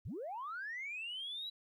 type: linear sweep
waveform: sine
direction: up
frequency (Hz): 61.5 to 3951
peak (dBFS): -39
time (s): 0.05-1.5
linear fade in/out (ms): 10
effects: tanh soft clip ceiling -36 dBFS + 13-bit